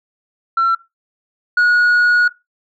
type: tone pair in turn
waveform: sine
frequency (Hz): 1352 / 1452.4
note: E6 / F#6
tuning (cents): +43 / -33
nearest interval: minor second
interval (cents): 124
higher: second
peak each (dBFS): -10 / -7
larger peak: second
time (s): 0.57-0.75 / 1.57-2.28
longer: second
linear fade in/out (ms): 5
effects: noise-tail reverb RT60 0.2 s tail -19 dB re dry + tanh soft clip ceiling -9 dBFS